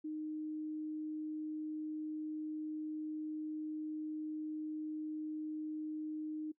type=tone; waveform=sine; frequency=308.4 Hz; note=D#4; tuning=15 cents flat; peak=-38 dBFS; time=0.04-6.52 s; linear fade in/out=10 ms; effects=noise-tail reverb RT60 0.1 s tail -22 dB re dry